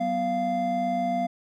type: tone cluster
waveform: triangle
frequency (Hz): 189.3 / 246.9 / 693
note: F#3 / B3 / F5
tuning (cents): +40 / 0 / -14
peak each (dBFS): -31 / -28 / -23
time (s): 0-1.27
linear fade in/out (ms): 10
effects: none